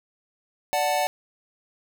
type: chord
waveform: square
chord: D major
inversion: none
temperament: equal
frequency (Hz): 587.3 / 740 / 880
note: D5 / F#5 / A5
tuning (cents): 0 / 0 / 0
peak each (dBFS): -27 / -25 / -29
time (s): 0.73-1.07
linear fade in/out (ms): 0
effects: none